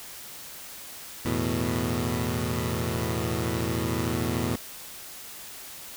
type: chord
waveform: 15% pulse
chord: E suspended fourth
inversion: none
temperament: equal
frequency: 82.41 / 110 / 123.47 Hz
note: E2 / A2 / B2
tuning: 0 / 0 / 0 cents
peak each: -24 dBFS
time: 1.25-4.56 s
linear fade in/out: 5 ms
effects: white hiss -42 dBFS RMS until 5.96 s